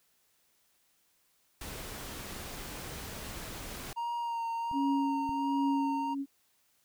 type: noise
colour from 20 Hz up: pink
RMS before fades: -42 dBFS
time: 1.61-3.93 s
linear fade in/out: 2 ms
type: tone with vibrato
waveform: triangle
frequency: 932.3 Hz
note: A#5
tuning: in tune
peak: -30 dBFS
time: 3.96-6.15 s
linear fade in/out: 20 ms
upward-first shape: sine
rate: 1.4 Hz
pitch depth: 24 cents each way
type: clicks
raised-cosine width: 5 ms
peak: -36 / -32 dBFS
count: 2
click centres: 4.714 / 5.293 s
type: tone with tremolo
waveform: sine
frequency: 276.6 Hz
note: C#4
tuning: 4 cents flat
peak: -26 dBFS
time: 4.72-6.26 s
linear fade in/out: 50 ms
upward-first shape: triangle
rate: 1.3 Hz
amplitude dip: 70%
effects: white hiss -71 dBFS RMS until 6.84 s